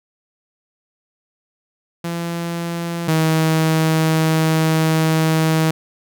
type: tone pair in turn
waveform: sawtooth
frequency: 169.7 / 159.44 Hz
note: F3 / D#3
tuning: -49 / +43 cents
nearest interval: minor second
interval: 108 cents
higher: first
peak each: -18 / -10 dBFS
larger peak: second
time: 2.04-3.08 / 3.08-5.71 s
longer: second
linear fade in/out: 5 ms
effects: none